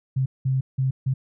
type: tone bursts at uneven times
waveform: sine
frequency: 132 Hz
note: C3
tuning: 16 cents sharp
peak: -19 dBFS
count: 4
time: 0.16-0.26 / 0.45-0.61 / 0.78-0.91 / 1.06-1.14 s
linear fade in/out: 10 ms
effects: none